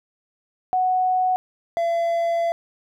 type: tone pair in turn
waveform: sine / triangle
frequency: 740 / 676.7 Hz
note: F#5 / E5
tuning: 0 / +45 cents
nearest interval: major second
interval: 155 cents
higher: first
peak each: -17 dBFS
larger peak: neither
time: 0.73-1.36 / 1.77-2.52 s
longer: second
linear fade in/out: 0 ms
effects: none